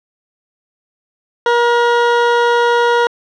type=tone; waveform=20% pulse; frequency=475.9 Hz; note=A#4; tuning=36 cents sharp; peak=-5 dBFS; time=1.46-3.07 s; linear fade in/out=2 ms; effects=low-pass 3000 Hz 12 dB/octave